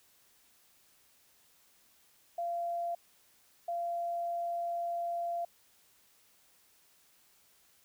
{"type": "tone bursts at uneven times", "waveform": "sine", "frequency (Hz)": 688, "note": "F5", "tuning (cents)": -26, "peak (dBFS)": -32, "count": 2, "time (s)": [[2.38, 2.95], [3.68, 5.45]], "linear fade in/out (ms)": 5, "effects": ["white hiss -66 dBFS RMS until 7.84 s"]}